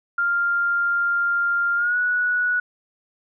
sine tone with pitch glide, 1396.9 to 1468.9 Hz, F6 to F#6, 0 to -13 cents, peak -18 dBFS, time 0.18-2.6 s, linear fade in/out 5 ms, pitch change +87 cents, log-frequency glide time 1.76-1.97 s, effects none

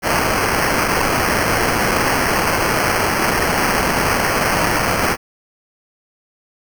blue noise with sample-and-hold, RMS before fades -17 dBFS, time 0.02-5.17 s, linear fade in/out 50 ms, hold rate 3675 Hz, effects none

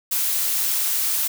blue noise, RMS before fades -22 dBFS, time 0.11-1.28 s, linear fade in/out 10 ms, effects none

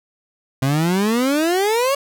30% pulse exponential sweep, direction up, 130 to 570 Hz, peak -13 dBFS, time 0.62-1.95 s, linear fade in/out 5 ms, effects none

